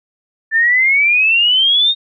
sine exponential sweep, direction up, 1760 to 3729 Hz, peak -9 dBFS, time 0.51-1.95 s, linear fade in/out 50 ms, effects none

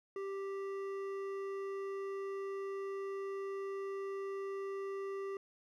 sine tone with hard clipping, 392 Hz, G4, in tune, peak -40 dBFS, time 0.16-5.37 s, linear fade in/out 2 ms, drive 10 dB, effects none

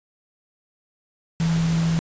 sine tone in noise, 164.81 Hz, E3, in tune, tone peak -18 dBFS, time 1.4-1.99 s, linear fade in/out 0 ms, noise pink, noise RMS -32 dBFS, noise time 1.4-1.99 s, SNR +11 dB, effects resampled to 16000 Hz

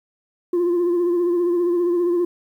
sine tone with vibrato, 349.2 Hz, F4, in tune, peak -14 dBFS, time 0.53-2.25 s, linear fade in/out 5 ms, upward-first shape triangle, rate 15 Hz, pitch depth 51 cents each way, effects tanh soft clip ceiling -15 dBFS + 9-bit

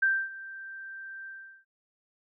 sine tone with ADSR envelope, 1569 Hz, G6, 1 cent sharp, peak -20 dBFS, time 0.02-1.65 s, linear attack 9 ms, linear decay 260 ms, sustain -19 dB, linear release 380 ms, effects none

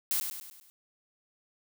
blue noise with echo, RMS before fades -29 dBFS, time 0.11-0.2 s, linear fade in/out 0 ms, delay 100 ms, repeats 5, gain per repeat -6 dB, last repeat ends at 0.7 s, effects none

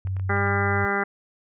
sine tone with pitch glide, 94.7 to 97.81 Hz, F#2 to G2, +41 to -3 cents, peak -24 dBFS, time 0.05-0.85 s, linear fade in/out 0 ms, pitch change +56 cents, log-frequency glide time 0.27-0.36 s
clicks, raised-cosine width 0.5 ms, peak -29 dBFS, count 5, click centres 0.072 / 0.167 / 0.197 / 0.37 / 0.473 s
harmonic tone, 199.9 Hz, G3, 34 cents sharp, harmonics 1 / 2 / 3 / 4 / 5 / 6 / 7 / 8 / 9 / 10, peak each -31 / -28 / -36 / -29 / -38 / -31 / -29 / -30 / -35 / -30 dBFS, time 0.29-1.04 s, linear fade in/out 10 ms
effects none

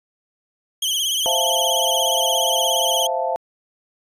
sawtooth tone with vibrato, 3136 Hz, G7, in tune, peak -16 dBFS, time 0.82-3.07 s, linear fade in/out 5 ms, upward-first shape triangle, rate 17 Hz, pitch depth 110 cents each way
sine chord, F major seventh, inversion second, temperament equal, 523.3 / 659.3 / 698.5 / 880 Hz, C5 / E5 / F5 / A5, 0 / 0 / 0 / 0 cents, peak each -25 dBFS, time 1.26-3.36 s, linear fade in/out 0 ms
effects resampled to 32000 Hz

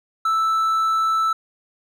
triangle tone, 1318.5 Hz, E6, in tune, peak -15 dBFS, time 0.25-1.33 s, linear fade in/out 5 ms, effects none

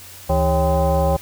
sine tone with frequency modulation, 311.1 Hz, D#4, in tune, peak -14 dBFS, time 0.29-1.17 s, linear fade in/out 10 ms, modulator 238 Hz, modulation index 2.2, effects added 92 Hz sine -47 dBFS peak until 1.21 s + white hiss -40 dBFS RMS until 1.21 s

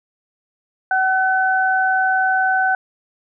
sine tone pair together, 756 / 1512 Hz, F#5 / F#6, +37 / +37 cents, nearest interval octave, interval 1200 cents, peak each -17 dBFS, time 0.91-2.75 s, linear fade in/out 2 ms, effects none

